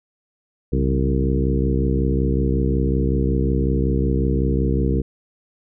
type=harmonic tone with a mistuned harmonic; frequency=65.41 Hz; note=C2; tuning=in tune; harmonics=1 / 2 / 3 / 4 / 5 / 6 / 7; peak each=-20 / -23 / -25 / -26 / -27 / -28 / -28 dBFS; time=0.72-5.02 s; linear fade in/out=10 ms; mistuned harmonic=2; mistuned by=+87 cents; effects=none